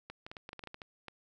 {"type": "clicks", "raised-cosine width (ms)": 0.3, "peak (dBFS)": -28, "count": 12, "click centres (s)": [0.1, 0.265, 0.315, 0.368, 0.491, 0.531, 0.593, 0.638, 0.673, 0.744, 0.818, 1.083], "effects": []}